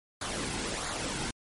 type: noise with flanger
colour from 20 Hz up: pink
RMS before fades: -34 dBFS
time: 0.21-1.31 s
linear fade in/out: 5 ms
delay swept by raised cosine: 0.35 to 1.75 ms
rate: 1.5 Hz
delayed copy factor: -0.5
effects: MP3 48 kbps